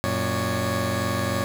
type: tone cluster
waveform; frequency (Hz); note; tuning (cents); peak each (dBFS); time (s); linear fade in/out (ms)
20% pulse; 92.9 / 116.3 / 556 / 599; F#2 / A#2 / C#5 / D5; +7 / -4 / +5 / +34; -23 / -23 / -23 / -28; 0.04-1.44; 0
effects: none